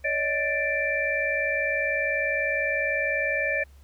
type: tone cluster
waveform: sine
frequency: 562 / 622 / 1767 / 2348 Hz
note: C#5 / D#5 / A6 / D7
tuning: +24 / -1 / +7 / -1 cents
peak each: -30 / -31 / -27 / -28 dBFS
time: 0.04-3.64 s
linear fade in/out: 10 ms
effects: added 69 Hz sine -48 dBFS peak until 3.83 s + pink hiss -62 dBFS RMS until 3.83 s